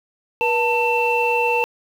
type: tone cluster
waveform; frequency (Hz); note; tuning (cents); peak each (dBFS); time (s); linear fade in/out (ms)
sine; 481.5 / 892 / 2680; B4 / A5 / E7; -44 / +23 / +28; -20; 0.41-1.64; 0
effects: tanh soft clip ceiling -7 dBFS + 7-bit

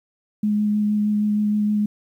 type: tone with vibrato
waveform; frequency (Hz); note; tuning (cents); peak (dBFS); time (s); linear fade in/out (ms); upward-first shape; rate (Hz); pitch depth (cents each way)
sine; 209.6; G#3; +16; -17; 0.43-1.86; 5; sine; 6.4; 11
effects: 9-bit

